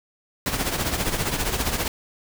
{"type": "noise with tremolo", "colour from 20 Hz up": "pink", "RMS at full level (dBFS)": -22, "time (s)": [0.46, 1.88], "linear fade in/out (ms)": 2, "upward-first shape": "triangle", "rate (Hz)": 15, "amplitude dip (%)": 70, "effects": []}